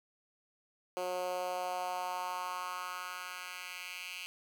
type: tone with high-pass filter sweep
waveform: 10% pulse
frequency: 181.2 Hz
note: F#3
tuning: 36 cents flat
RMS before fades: -39 dBFS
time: 0.97-4.26 s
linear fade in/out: 0 ms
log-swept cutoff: 460 to 2600 Hz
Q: 2.7
effects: none